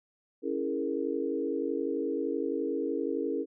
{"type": "chord", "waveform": "sine", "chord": "A# half-diminished seventh", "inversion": "first", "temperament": "equal", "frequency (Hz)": [277.2, 329.6, 415.3, 466.2], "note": ["C#4", "E4", "G#4", "A#4"], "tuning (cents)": [0, 0, 0, 0], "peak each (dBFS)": -34, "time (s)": [0.42, 3.46], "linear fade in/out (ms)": 50, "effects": []}